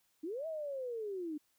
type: linear two-way sweep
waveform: sine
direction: up then down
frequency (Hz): 290 to 656 to 290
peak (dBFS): -37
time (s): 0.23-1.38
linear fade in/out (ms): 10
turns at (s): 0.47
effects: white hiss -75 dBFS RMS until 1.58 s